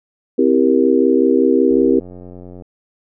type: chord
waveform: sine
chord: C dominant seventh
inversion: none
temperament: just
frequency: 261.6 / 327 / 392.4 / 470.9 Hz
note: C4 / E4 / G4 / Bb4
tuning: 0 / -14 / +2 / +18 cents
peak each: -15 / -16 / -15 / -17 dBFS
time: 0.38-2 s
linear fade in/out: 10 ms
type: click train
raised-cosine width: 2 ms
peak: -23 dBFS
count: 83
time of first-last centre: 1.71-2.622 s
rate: 89.9 Hz
effects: none